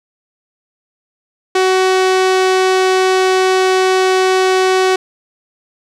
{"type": "tone", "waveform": "sawtooth", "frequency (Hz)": 374.8, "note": "F#4", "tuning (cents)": 22, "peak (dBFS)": -6, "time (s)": [1.55, 4.96], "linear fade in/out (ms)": 5, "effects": ["low-pass 7000 Hz 12 dB/octave", "8-bit"]}